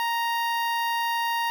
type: tone with notch filter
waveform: sawtooth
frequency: 932.3 Hz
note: A#5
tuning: in tune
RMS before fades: -26 dBFS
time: 0-1.5 s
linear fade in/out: 0 ms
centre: 7500 Hz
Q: 0.84
effects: none